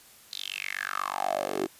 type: tone with high-pass filter sweep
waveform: 10% pulse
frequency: 48.23 Hz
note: G1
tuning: 27 cents flat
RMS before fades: -32 dBFS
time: 0.31-1.67 s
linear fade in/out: 20 ms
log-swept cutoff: 4200 to 350 Hz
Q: 6.6
effects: white hiss -54 dBFS RMS until 1.79 s + resampled to 32000 Hz